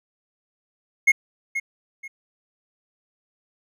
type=tone with echo; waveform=triangle; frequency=2157 Hz; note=C#7; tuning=48 cents flat; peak=-10 dBFS; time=1.07-1.12 s; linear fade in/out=10 ms; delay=480 ms; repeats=2; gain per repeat=-11 dB; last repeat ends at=2.08 s; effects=none